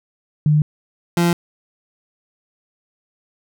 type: tone pair in turn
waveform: sine / 30% pulse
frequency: 150.9 / 172.02 Hz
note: D3 / F3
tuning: +47 / -26 cents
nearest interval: major second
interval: 227 cents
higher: second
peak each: -11 / -11 dBFS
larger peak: neither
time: 0.46-0.62 / 1.17-1.33 s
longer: neither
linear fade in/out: 2 ms
effects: none